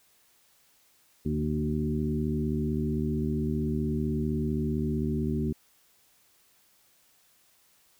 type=harmonic tone with a mistuned harmonic; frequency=75.6 Hz; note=D#2; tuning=49 cents flat; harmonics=1 / 2 / 3 / 4 / 5; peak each=-33 / -31 / -30 / -36 / -35 dBFS; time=1.25-5.53 s; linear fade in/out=10 ms; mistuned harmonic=3; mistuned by=+30 cents; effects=white hiss -64 dBFS RMS until 7.99 s